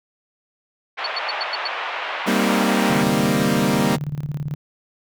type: band-pass noise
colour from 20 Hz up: pink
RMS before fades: -27 dBFS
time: 0.97-3.04 s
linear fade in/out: 20 ms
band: 650 to 3000 Hz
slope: 24 dB/octave
type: tone bursts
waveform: sine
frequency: 4435 Hz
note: C#8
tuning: in tune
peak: -22 dBFS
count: 6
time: 1.04-1.677 s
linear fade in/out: 5 ms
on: 27 ms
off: 95 ms
type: chord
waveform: sawtooth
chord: C minor seventh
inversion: second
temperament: equal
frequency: 196 / 233.1 / 261.6 / 311.1 Hz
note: G3 / Bb3 / C4 / Eb4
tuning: 0 / 0 / 0 / 0 cents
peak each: -17 / -17 / -21 / -22 dBFS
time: 2.26-3.97 s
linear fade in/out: 20 ms
type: tone with tremolo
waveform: sine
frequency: 146.9 Hz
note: D3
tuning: 1 cent sharp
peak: -21 dBFS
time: 2.9-4.55 s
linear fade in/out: 2 ms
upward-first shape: square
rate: 18 Hz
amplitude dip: 75%
effects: none